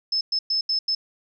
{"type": "tone bursts at uneven times", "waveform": "sine", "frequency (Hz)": 5230, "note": "E8", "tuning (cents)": -15, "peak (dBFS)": -20, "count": 5, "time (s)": [[0.12, 0.21], [0.32, 0.39], [0.5, 0.61], [0.69, 0.79], [0.88, 0.95]], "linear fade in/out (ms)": 5, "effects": []}